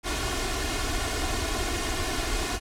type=noise with comb filter; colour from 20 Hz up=pink; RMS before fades=-28 dBFS; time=0.03-2.6 s; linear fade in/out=50 ms; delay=2.8 ms; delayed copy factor=+0.85; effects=low-pass 9000 Hz 12 dB/octave